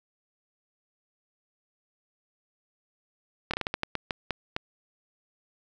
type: slowing click train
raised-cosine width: 0.3 ms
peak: -12 dBFS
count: 11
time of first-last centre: 3.51-4.564 s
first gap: 26 ms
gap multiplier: 1.29
effects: none